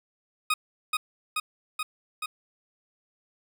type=tone with echo; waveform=20% pulse; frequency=1249 Hz; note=D#6; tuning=6 cents sharp; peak=-17 dBFS; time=0.5-0.54 s; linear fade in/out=5 ms; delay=430 ms; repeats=4; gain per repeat=-2 dB; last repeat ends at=2.26 s; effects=none